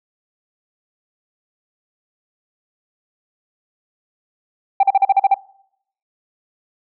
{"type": "tone bursts", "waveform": "sine", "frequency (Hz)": 784, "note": "G5", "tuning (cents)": 0, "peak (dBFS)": -6, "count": 8, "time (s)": [4.8, 5.343], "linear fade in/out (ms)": 5, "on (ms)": 32, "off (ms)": 41, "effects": ["noise-tail reverb RT60 0.7 s tail -23 dB re dry", "tanh soft clip ceiling -7 dBFS"]}